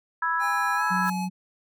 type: chord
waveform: sine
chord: E major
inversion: second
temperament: equal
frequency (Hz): 987.8 / 1318.5 / 1661.2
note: B5 / E6 / G#6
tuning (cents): 0 / 0 / 0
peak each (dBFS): -27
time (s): 0.22-1.1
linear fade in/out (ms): 5
type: tone with pitch glide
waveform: square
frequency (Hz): 810 to 849.8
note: G#5 to G#5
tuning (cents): -43 to +40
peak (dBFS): -31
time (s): 0.39-1.29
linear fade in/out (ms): 50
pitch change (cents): +83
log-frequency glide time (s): 0.75-0.83
type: tone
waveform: sine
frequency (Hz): 183.9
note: F#3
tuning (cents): -10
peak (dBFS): -27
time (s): 0.9-1.3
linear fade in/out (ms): 20
type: noise with exponential growth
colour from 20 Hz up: blue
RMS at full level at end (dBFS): -35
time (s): 0.96-1.1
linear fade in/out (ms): 5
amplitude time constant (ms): 29
effects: none